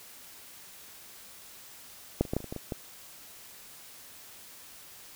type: clicks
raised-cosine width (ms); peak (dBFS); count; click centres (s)
2; -10 / -27 / -16 / -14 / -29 / -27 / -22 / -23 / -19; 9; 2.21 / 2.252 / 2.335 / 2.366 / 2.404 / 2.443 / 2.525 / 2.563 / 2.722
effects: white hiss -50 dBFS RMS until 5.15 s